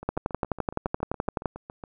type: two click trains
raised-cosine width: 1 ms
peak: -11 / -24 dBFS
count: 17 / 14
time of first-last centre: 0.09-1.458 / 0.03-1.838 s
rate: 11.7 / 7.19 Hz
effects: none